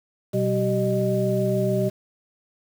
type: tone cluster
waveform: sine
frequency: 124.2 / 191.2 / 384.8 / 613 Hz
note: B2 / G3 / G4 / D#5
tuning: +10 / -43 / -32 / -26 cents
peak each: -25 dBFS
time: 0.33-1.9 s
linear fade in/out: 20 ms
effects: 7-bit